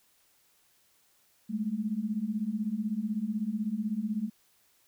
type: beating tone pair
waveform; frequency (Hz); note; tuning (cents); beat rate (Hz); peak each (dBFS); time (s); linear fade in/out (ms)
sine; 203.5 / 219.5; G#3 / A3; -35 / -4; 16; -33 / -31; 1.49-4.3; 20
effects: white hiss -67 dBFS RMS until 4.87 s